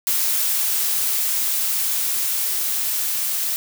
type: noise with level ramp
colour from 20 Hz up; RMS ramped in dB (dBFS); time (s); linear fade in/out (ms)
blue; -20 to -23; 0.07-3.56; 0
effects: none